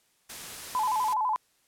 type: noise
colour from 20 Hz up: white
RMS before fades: -40 dBFS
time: 0.29-1.14 s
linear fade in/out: 10 ms
type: tone with vibrato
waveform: sine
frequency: 932.3 Hz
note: A#5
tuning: in tune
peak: -24 dBFS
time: 0.75-1.36 s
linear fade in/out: 0 ms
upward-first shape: square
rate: 12 Hz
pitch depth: 130 cents each way
effects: white hiss -68 dBFS RMS until 1.67 s + low-pass 12000 Hz 12 dB/octave